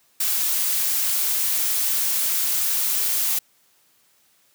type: noise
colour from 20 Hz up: blue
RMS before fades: -22 dBFS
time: 0.2-3.39 s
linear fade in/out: 5 ms
effects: white hiss -61 dBFS RMS until 4.54 s + high-pass 80 Hz 12 dB/octave